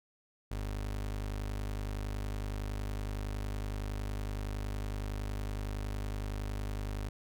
30% pulse tone, 50.8 Hz, G#1, 38 cents flat, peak -32 dBFS, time 0.51-7.09 s, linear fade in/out 5 ms, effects none

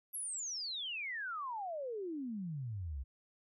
sine exponential sweep, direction down, 11710 to 61.74 Hz, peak -38 dBFS, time 0.13-3.04 s, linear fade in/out 20 ms, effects none

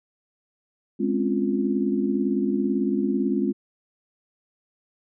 sine chord, Db major seventh, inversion second, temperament equal with one note detuned, 207.7 / 259.2 / 277.2 / 349.2 Hz, Ab3 / C4 / Db4 / F4, 0 / -16 / 0 / 0 cents, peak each -25 / -26 / -27 / -27 dBFS, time 0.99-3.53 s, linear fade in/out 20 ms, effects none

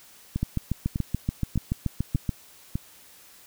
two click trains, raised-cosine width 5 ms, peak -14 / -12 dBFS, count 5 / 14, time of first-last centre 0.36-2.755 / 0.43-2.292 s, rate 1.67 / 6.98 Hz, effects white hiss -52 dBFS RMS until 3.46 s

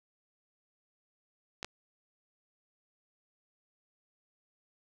clicks, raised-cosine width 0.2 ms, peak -21 dBFS, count 2, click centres 1.629 / 1.646 s, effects none

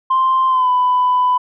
sine tone with pitch glide, 1046.5 to 998.1 Hz, C6 to B5, 0 to +18 cents, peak -10 dBFS, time 0.1-1.38 s, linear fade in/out 10 ms, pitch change -82 cents, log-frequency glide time 0.48-0.7 s, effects tanh soft clip ceiling -8 dBFS

